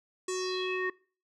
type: tone with low-pass filter sweep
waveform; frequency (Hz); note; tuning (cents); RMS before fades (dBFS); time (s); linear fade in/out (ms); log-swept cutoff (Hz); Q
square; 370; F#4; 0; -32; 0.28-0.9; 5; 8000 to 1700; 5.1
effects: noise-tail reverb RT60 0.4 s tail -22 dB re dry